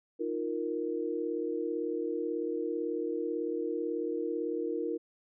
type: chord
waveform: sine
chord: Eb suspended second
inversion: none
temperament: equal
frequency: 311.1 / 349.2 / 466.2 Hz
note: Eb4 / F4 / Bb4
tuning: 0 / 0 / 0 cents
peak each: -36 / -35 / -34 dBFS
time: 0.19-4.98 s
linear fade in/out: 20 ms
effects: none

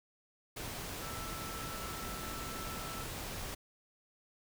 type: tone in noise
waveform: sine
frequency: 1326 Hz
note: E6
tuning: 10 cents sharp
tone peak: -46 dBFS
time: 1.02-3.04 s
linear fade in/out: 10 ms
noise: pink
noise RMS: -42 dBFS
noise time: 0.56-3.55 s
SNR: -7 dB
effects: none

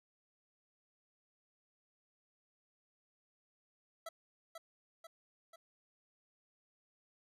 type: tone with echo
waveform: 25% pulse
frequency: 659.3 Hz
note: E5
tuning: in tune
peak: -39 dBFS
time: 4.06-4.09 s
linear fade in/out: 5 ms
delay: 490 ms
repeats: 3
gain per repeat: -4 dB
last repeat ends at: 5.56 s
effects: resampled to 32000 Hz

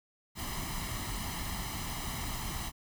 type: noise with comb filter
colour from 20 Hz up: pink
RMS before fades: -37 dBFS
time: 0.35-2.72 s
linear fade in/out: 50 ms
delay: 0.99 ms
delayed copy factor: +0.7
effects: none

